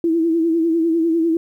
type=tone with vibrato; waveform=sine; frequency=329.6 Hz; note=E4; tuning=in tune; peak=-14 dBFS; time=0.04-1.37 s; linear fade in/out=2 ms; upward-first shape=sine; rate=10 Hz; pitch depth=55 cents each way; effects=9-bit